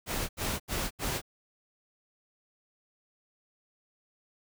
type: noise bursts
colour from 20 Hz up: pink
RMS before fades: -32 dBFS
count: 4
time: 0.06-1.217 s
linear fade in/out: 50 ms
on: 230 ms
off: 79 ms
effects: none